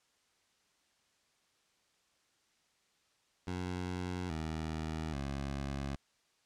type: tone with pitch steps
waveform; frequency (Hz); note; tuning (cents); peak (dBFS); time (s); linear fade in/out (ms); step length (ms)
15% pulse; 90.3 / 79.07 / 69.23; F#2 / D#2 / C#2; -42 / +28 / -2; -30; 3.47-5.96; 5; 830
effects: white hiss -73 dBFS RMS until 6.45 s + low-pass 7000 Hz 12 dB/octave